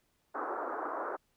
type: band-pass noise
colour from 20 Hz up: white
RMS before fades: -37 dBFS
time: 0.34-1.17 s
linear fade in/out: 20 ms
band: 290 to 1400 Hz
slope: 48 dB/octave
effects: pink hiss -75 dBFS RMS until 1.36 s